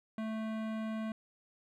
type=tone with hard clipping; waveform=sine; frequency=220 Hz; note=A3; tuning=in tune; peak=-37 dBFS; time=0.18-1.12 s; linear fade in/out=2 ms; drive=18 dB; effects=none